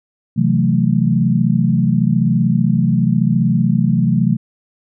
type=chord; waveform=sine; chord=F# half-diminished seventh; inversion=second; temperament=equal with one note detuned; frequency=130.81 / 164.05 / 185 / 220 Hz; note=C3 / E3 / F#3 / A3; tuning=0 / -8 / 0 / 0 cents; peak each=-17 dBFS; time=0.36-4.37 s; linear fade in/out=20 ms; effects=none